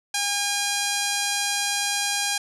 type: tone with low-pass filter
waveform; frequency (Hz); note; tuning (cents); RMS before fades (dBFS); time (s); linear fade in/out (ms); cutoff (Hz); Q
5% pulse; 811; G#5; -41; -25; 0.14-2.38; 5; 9600; 0.83
effects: none